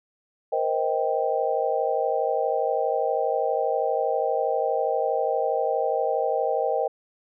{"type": "chord", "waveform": "sine", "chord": "C minor seventh", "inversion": "third", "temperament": "just", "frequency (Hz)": [470.9, 523.3, 627.9, 784.9], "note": ["Bb4", "C5", "Eb5", "G5"], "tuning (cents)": [18, 0, 16, 2], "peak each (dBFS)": -27, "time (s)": [0.52, 6.88], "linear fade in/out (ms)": 10, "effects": []}